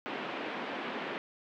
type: band-pass noise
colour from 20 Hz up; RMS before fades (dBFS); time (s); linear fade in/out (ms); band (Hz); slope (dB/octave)
pink; -38; 0.06-1.18; 0; 230 to 3000; 24
effects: none